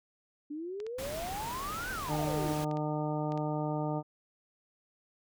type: exponential two-way sweep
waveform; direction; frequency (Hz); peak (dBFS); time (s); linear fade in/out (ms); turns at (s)
sine; up then down; 286.3 to 1568 to 286.3; -36; 0.5-2.53; 10; 1.91
type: clicks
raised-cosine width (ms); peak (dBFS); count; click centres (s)
0.2; -31; 12; 0.802 / 0.866 / 0.986 / 1.269 / 1.637 / 1.747 / 1.997 / 2.203 / 2.713 / 2.771 / 3.321 / 3.376
type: noise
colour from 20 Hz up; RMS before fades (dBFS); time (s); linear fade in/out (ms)
pink; -41; 0.98-2.65; 10
type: harmonic tone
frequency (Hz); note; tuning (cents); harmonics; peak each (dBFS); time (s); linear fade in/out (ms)
151.4; D#3; -47; 1 / 2 / 3 / 4 / 5 / 6 / 8; -34 / -36 / -41 / -38 / -40 / -41 / -46; 2.07-4.03; 50
effects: none